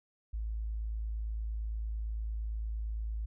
sine tone, 54.4 Hz, A1, 19 cents flat, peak -33 dBFS, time 0.33-3.26 s, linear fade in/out 10 ms, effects none

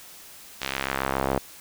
sawtooth tone with band-pass filter sweep, 67.2 Hz, C2, 47 cents sharp, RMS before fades -28 dBFS, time 0.61-1.39 s, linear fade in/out 10 ms, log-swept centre 3400 to 580 Hz, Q 1, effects white hiss -46 dBFS RMS until 1.6 s

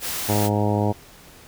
white noise, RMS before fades -28 dBFS, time 0-0.5 s, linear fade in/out 50 ms
harmonic tone, 104 Hz, G#2, 3 cents sharp, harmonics 1 / 2 / 3 / 4 / 5 / 6 / 7 / 8 / 9, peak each -22 / -25 / -27 / -28 / -29 / -30 / -30 / -31 / -32 dBFS, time 0.28-0.93 s, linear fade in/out 20 ms
effects pink hiss -47 dBFS RMS until 1.47 s

